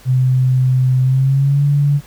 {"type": "tone with pitch glide", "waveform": "sine", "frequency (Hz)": [128.6, 143.52], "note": ["C3", "D3"], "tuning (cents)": [-30, -40], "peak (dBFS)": -10, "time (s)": [0.05, 2.01], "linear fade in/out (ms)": 50, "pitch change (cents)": 190, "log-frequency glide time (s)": [1.01, 1.65], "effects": ["added 46 Hz sine -45 dBFS peak until 2.06 s", "pink hiss -44 dBFS RMS until 2.06 s"]}